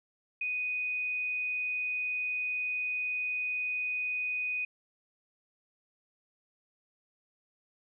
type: tone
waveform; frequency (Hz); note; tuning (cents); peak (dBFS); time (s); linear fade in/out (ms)
sine; 2489; D#7; 0; -30; 0.41-4.65; 5
effects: none